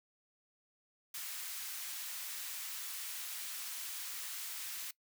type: high-pass noise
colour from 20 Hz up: white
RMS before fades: -43 dBFS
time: 1.14-4.91 s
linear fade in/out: 5 ms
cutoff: 1300 Hz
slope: 12 dB/octave
effects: noise-tail reverb RT60 0.1 s tail -21 dB re dry